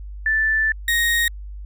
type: tone pair in turn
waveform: sine / 35% pulse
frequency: 1760 / 1868.8 Hz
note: A6 / A#6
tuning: 0 / +4 cents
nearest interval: minor second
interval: 104 cents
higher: second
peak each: -16 / -15 dBFS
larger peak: second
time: 0.26-0.72 / 0.88-1.28 s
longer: first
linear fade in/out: 2 ms
effects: added 50 Hz sine -31 dBFS peak until 1.65 s